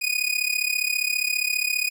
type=tone with amplitude modulation; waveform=sawtooth; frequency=2478 Hz; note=D#7; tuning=8 cents flat; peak=-15 dBFS; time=0.01-1.9 s; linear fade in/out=20 ms; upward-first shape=sine; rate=34.9 Hz; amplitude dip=85%; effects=none